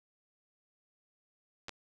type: clicks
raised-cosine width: 0.2 ms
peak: -24 dBFS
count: 2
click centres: 1.684 / 1.693 s
effects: none